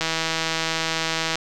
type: click train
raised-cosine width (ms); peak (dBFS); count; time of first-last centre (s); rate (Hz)
0.2; -6; 219; 0.01-1.356; 162
effects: none